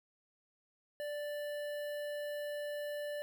square tone with notch filter, 587 Hz, D5, 1 cent flat, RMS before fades -40 dBFS, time 1-3.22 s, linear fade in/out 0 ms, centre 6300 Hz, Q 0.71, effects none

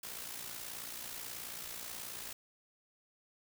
white noise with amplitude modulation, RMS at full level -42 dBFS, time 0.03-2.33 s, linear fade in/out 5 ms, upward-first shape sine, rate 58.5 Hz, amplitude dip 55%, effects none

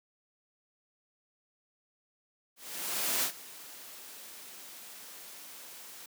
white noise with ADSR envelope, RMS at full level -29 dBFS, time 2.56-6.06 s, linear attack 670 ms, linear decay 88 ms, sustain -19 dB, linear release 4 ms, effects high-pass 200 Hz 12 dB/octave

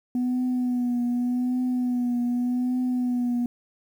sine tone with vibrato, 246.9 Hz, B3, in tune, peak -20 dBFS, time 0.15-3.46 s, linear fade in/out 2 ms, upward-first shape triangle, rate 0.85 Hz, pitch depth 41 cents each way, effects tanh soft clip ceiling -20 dBFS + 9-bit

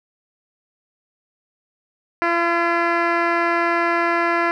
10% pulse tone with low-pass filter, 340.3 Hz, F4, 45 cents flat, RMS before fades -19 dBFS, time 2.22-4.51 s, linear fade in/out 0 ms, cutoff 2100 Hz, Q 1.2, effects none

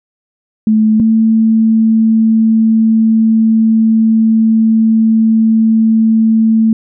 sine tone pair in turn, 217.2 / 222.5 Hz, A3 / A3, -22 / +20 cents, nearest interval unison, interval 42 cents, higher second, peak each -6 dBFS, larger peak neither, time 0.67-1 / 1-6.73 s, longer second, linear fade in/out 2 ms, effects none

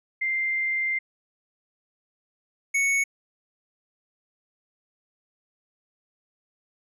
sine / square tone pair in turn, 2093 / 2217 Hz, C7 / C#7, 0 / 0 cents, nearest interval minor second, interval 100 cents, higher second, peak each -23 / -21 dBFS, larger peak second, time 0.21-0.99 / 2.74-3.04 s, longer first, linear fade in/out 10 ms, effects low-pass 11000 Hz 12 dB/octave

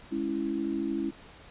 sine chord, C# minor, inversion second, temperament equal with one note detuned, 207.7 / 277.2 / 330.6 Hz, G#3 / C#4 / E4, 0 / 0 / +5 cents, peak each -35 / -32 / -31 dBFS, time 0.11-1.11 s, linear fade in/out 20 ms, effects pink hiss -51 dBFS RMS until 1.5 s + resampled to 8000 Hz

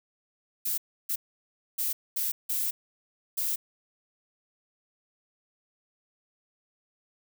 violet noise bursts at uneven times, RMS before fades -29 dBFS, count 6, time 0.65-0.78 / 1.09-1.16 / 1.78-1.93 / 2.16-2.32 / 2.49-2.71 / 3.37-3.56 s, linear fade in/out 10 ms, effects none

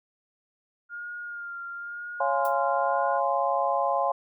sine tone with vibrato, 1411 Hz, F6, 17 cents sharp, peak -34 dBFS, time 0.89-3.21 s, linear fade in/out 50 ms, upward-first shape sine, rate 1 Hz, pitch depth 28 cents each way
sine chord, Db major seventh, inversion none, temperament just, 554.4 / 693 / 831.5 / 1039.4 Hz, Db5 / F5 / Ab5 / C6, 0 / -14 / +2 / -12 cents, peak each -28 dBFS, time 2.2-4.12 s, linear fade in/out 5 ms
violet noise with exponential decay, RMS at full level -36 dBFS, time 2.45-2.56 s, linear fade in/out 1 ms, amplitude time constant 22 ms
effects none

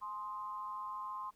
sine tone with amplitude modulation, 1046.5 Hz, C6, in tune, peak -36 dBFS, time 0.01-1.31 s, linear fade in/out 20 ms, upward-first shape sine, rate 200 Hz, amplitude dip 75%, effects pink hiss -72 dBFS RMS until 1.35 s

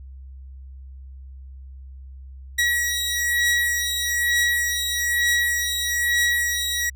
sawtooth beating tone pair, 1916 / 1917.1 Hz, A#6 / A#6, +47 / +48 cents, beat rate 1.1 Hz, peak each -18 / -21 dBFS, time 2.58-6.9 s, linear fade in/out 10 ms, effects added 66 Hz sine -37 dBFS peak until 6.95 s

